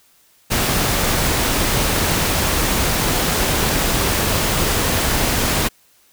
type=noise; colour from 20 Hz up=pink; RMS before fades=-18 dBFS; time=0.5-5.69 s; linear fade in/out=20 ms; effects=white hiss -55 dBFS RMS until 6.12 s